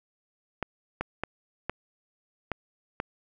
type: clicks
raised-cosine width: 0.5 ms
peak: -14 dBFS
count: 6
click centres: 0.627 / 1.01 / 1.236 / 1.696 / 2.517 / 3.001 s
effects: none